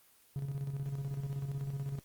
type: tone with tremolo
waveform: triangle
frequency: 138.59 Hz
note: C#3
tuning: in tune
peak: -31 dBFS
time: 0.36-1.99 s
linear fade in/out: 0 ms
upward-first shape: square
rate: 16 Hz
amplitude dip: 50%
effects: white hiss -64 dBFS RMS until 2.04 s + Opus 24 kbps